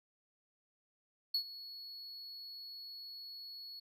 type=tone with ADSR envelope; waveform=triangle; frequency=4373 Hz; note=C#8; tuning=24 cents flat; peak=-28 dBFS; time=1.34-3.8 s; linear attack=6 ms; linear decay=84 ms; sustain=-17 dB; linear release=10 ms; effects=none